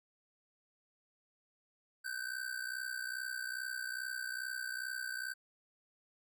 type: ring-modulated tone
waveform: square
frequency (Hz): 1540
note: G6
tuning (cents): -31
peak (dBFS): -36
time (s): 2.04-5.34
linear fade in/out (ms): 20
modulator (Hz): 31.2
effects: none